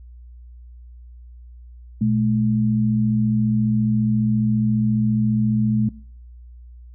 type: tone pair together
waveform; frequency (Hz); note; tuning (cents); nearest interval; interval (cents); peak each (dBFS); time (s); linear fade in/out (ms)
sine; 120 / 214.6; B2 / A3; -49 / -43; minor seventh; 1006; -21 / -17; 2.01-5.89; 5
effects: noise-tail reverb RT60 0.5 s tail -20 dB re dry + added 60 Hz sine -39 dBFS peak until 6.94 s